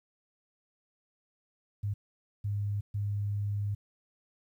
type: tone bursts at uneven times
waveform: sine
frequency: 102.2 Hz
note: G#2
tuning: 27 cents flat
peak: -29 dBFS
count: 3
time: 1.83-1.94 / 2.44-2.81 / 2.94-3.75 s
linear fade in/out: 10 ms
effects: 11-bit